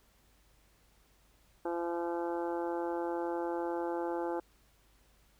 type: harmonic tone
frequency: 171.1 Hz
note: F3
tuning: 35 cents flat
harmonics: 2 / 3 / 4 / 5 / 6 / 7 / 8 / 9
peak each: -35 / -38 / -44 / -39 / -50 / -51 / -51 / -52 dBFS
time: 1.65-4.4 s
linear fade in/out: 5 ms
effects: added 50 Hz sine -67 dBFS peak until 5.39 s + pink hiss -68 dBFS RMS until 5.39 s